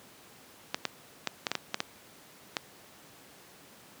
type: clicks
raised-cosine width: 0.2 ms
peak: -11 dBFS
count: 9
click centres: 0.745 / 0.853 / 1.273 / 1.468 / 1.516 / 1.553 / 1.744 / 1.804 / 2.568 s
effects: pink hiss -54 dBFS RMS until 4 s + high-pass 150 Hz 12 dB/octave